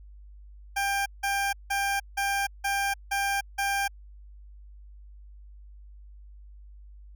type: tone bursts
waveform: 20% pulse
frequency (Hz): 795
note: G5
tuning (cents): +24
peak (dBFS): -20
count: 7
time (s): 0.76-3.88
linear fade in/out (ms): 10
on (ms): 300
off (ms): 170
effects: added 50 Hz sine -45 dBFS peak until 7.15 s